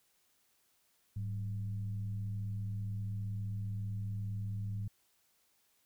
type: tone with frequency modulation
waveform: sine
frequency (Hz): 103.83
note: G#2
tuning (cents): 0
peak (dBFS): -35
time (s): 1.16-4.88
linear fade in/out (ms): 5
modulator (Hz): 84.9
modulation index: 0.45
effects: white hiss -73 dBFS RMS until 5.85 s